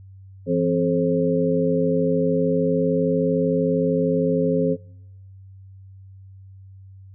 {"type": "tone cluster", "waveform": "sine", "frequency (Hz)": [169, 262.1, 431.3, 531], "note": ["E3", "C4", "A4", "C5"], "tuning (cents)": [43, 3, -35, 25], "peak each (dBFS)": -23, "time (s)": [0.46, 4.77], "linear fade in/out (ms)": 50, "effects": ["noise-tail reverb RT60 0.9 s tail -26 dB re dry", "added 96 Hz sine -41 dBFS peak until 7.14 s"]}